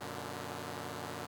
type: chord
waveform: 5% pulse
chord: Gb augmented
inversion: none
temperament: equal with one note detuned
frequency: 92.5 / 119.47 / 146.83 Hz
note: Gb2 / Bb2 / D3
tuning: 0 / +43 / 0 cents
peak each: -33 dBFS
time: 0-1.27 s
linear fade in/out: 20 ms
effects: none